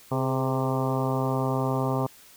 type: harmonic tone with a mistuned harmonic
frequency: 131.1 Hz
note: C3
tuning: 4 cents sharp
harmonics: 1 / 2 / 3 / 4 / 5 / 6 / 7 / 8 / 9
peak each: -27 / -30 / -32 / -33 / -34 / -35 / -35 / -36 / -37 dBFS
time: 0.11-2.07 s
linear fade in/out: 10 ms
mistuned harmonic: 3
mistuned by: +51 cents
effects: white hiss -52 dBFS RMS until 2.36 s